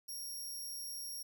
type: tone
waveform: 15% pulse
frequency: 5588 Hz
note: F8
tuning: in tune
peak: -36 dBFS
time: 0.08-1.23 s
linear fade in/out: 10 ms
effects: none